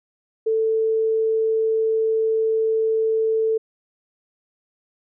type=tone; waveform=sine; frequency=443.3 Hz; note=A4; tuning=13 cents sharp; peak=-17 dBFS; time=0.46-3.58 s; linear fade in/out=10 ms; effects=none